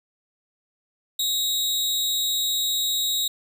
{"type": "tone with amplitude modulation", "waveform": "sawtooth", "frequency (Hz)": 3800, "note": "A#7", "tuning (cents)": 33, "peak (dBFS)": -16, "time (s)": [1.19, 3.28], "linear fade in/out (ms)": 5, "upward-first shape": "sine", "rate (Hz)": 235, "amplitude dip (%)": 60, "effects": []}